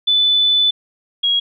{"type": "tone pair in turn", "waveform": "sine", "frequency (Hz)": [3496, 3300], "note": ["A7", "G#7"], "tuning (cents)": [-12, -12], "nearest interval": "minor second", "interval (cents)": 100, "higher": "first", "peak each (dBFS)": [-11, -13], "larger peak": "first", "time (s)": [[0.07, 0.71], [1.23, 1.4]], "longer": "first", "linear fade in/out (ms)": 10, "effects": []}